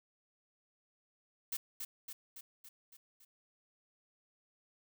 blue noise with echo, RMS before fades -38 dBFS, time 1.52-1.57 s, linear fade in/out 5 ms, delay 280 ms, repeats 6, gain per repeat -4 dB, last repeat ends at 3.25 s, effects none

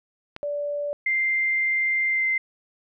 click, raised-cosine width 0.3 ms, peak -18 dBFS, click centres 0.364 s
sine tone, 581 Hz, D5, 19 cents flat, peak -25 dBFS, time 0.43-0.93 s, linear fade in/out 0 ms
sine tone with pitch glide, 2093 to 2077 Hz, C7 to C7, 0 to -13 cents, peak -20 dBFS, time 1.06-2.38 s, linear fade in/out 5 ms, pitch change -13 cents, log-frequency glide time 2.08-2.26 s
effects none

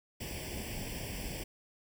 pink noise with comb filter, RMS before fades -40 dBFS, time 0.2-1.44 s, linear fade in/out 10 ms, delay 0.38 ms, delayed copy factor +0.9, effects none

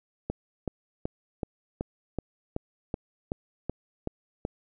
click train, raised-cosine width 2 ms, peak -16 dBFS, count 12, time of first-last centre 0.3-4.451 s, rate 2.65 Hz, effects none

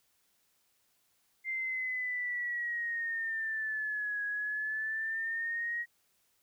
sine linear two-way sweep, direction down then up, 2096 to 1661.2 to 1898 Hz, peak -32 dBFS, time 1.44-5.86 s, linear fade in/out 50 ms, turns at 4.24 s, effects white hiss -73 dBFS RMS until 6.42 s

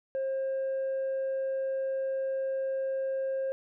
sine tone with tanh clipping, 534 Hz, C5, 35 cents sharp, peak -29 dBFS, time 0.15-3.52 s, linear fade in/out 0 ms, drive 1 dB, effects none

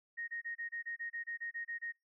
sine tone bursts, 1864.7 Hz, A#6, in tune, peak -38 dBFS, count 13, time 0.17-1.924 s, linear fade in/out 20 ms, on 110 ms, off 27 ms, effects noise-tail reverb RT60 0.2 s tail -24 dB re dry

